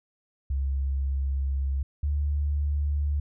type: tone pair in turn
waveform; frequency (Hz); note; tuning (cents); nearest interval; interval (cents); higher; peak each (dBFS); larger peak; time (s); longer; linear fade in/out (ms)
sine; 68 / 72.68; C#2 / D2; -33 / -17; minor second; 116; second; -24 / -23; second; 0.5-1.83 / 2.03-3.2; first; 5
effects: none